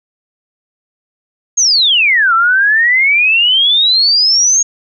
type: exponential two-way sweep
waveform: sine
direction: down then up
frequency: 6645 to 1318.5 to 6645 Hz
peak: -7 dBFS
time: 1.57-4.63 s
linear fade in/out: 10 ms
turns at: 2.34 s
effects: none